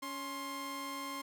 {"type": "tone pair together", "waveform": "sawtooth", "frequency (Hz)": [279.4, 1058], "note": ["C#4", "C6"], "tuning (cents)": [14, 19], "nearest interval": "octave + major seventh", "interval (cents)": 2305, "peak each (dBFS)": [-40, -37], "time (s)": [0.02, 1.22], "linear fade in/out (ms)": 10, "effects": []}